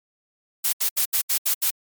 blue noise bursts, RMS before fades -21 dBFS, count 7, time 0.64-1.707 s, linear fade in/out 10 ms, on 89 ms, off 74 ms, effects MP3 96 kbps

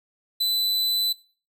45% pulse tone, 4001 Hz, B7, 22 cents sharp, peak -20 dBFS, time 0.4-1.13 s, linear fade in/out 10 ms, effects noise-tail reverb RT60 0.4 s tail -20 dB re dry

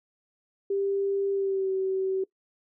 sine tone with pitch glide, 395.4 to 381 Hz, G4 to G4, +15 to -49 cents, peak -24 dBFS, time 0.7-2.24 s, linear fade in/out 5 ms, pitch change -64 cents, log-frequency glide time 1.32-1.71 s, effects noise-tail reverb RT60 0.1 s tail -21 dB re dry

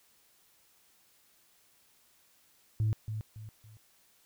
sine tone with echo, 108.4 Hz, A2, 25 cents flat, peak -24 dBFS, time 2.8-2.93 s, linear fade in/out 0 ms, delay 280 ms, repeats 3, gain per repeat -9 dB, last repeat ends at 3.77 s, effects tanh soft clip ceiling -23 dBFS + white hiss -66 dBFS RMS until 4.25 s

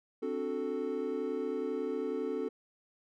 triangle chord, D dominant seventh, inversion third, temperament equal, 261.6 / 293.7 / 370 / 440 Hz, C4 / D4 / F#4 / A4, 0 / 0 / 0 / 0 cents, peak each -37 / -38 / -37 / -33 dBFS, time 0.22-2.49 s, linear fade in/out 10 ms, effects none

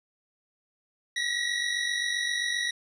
25% pulse tone pair together, 1892.4 / 1940 Hz, A#6 / B6, +26 / -31 cents, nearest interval unison, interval 43 cents, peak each -26 dBFS, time 1.16-2.71 s, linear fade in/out 5 ms, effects resampled to 22050 Hz

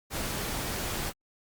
pink noise, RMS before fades -33 dBFS, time 0.1-1.13 s, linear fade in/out 50 ms, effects Opus 48 kbps

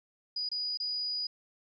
sine tone with dropouts, 4921 Hz, D#8, 20 cents flat, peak -31 dBFS, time 0.36-1.27 s, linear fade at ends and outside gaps 5 ms, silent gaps 0.49-0.515 / 0.774-0.8 s, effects none

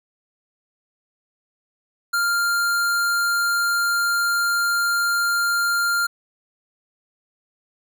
square tone, 1396.9 Hz, F6, in tune, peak -19 dBFS, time 2.13-6.07 s, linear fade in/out 10 ms, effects none

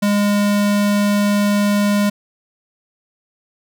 square tone, 204.7 Hz, G#3, 25 cents flat, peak -14 dBFS, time 0.02-2.1 s, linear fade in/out 10 ms, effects none

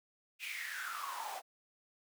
pink noise with high-pass filter sweep, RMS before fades -42 dBFS, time 0.39-1.42 s, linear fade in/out 50 ms, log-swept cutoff 2600 to 700 Hz, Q 8.9, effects none

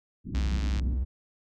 white low-pass noise, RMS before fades -36 dBFS, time 0.24-0.98 s, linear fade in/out 50 ms, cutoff 290 Hz, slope 48 dB/octave
triangle tone with vibrato, 63.9 Hz, C2, 40 cents flat, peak -23 dBFS, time 0.33-1.05 s, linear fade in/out 20 ms, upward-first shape sine, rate 19 Hz, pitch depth 180 cents each way
click train, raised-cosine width 0.2 ms, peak -23 dBFS, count 47, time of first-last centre 0.35-0.797 s, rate 103 Hz
effects none

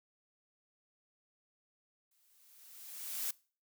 blue noise with exponential growth, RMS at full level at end -35 dBFS, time 2.11-3.31 s, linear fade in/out 5 ms, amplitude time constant 260 ms, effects noise-tail reverb RT60 0.4 s tail -23 dB re dry

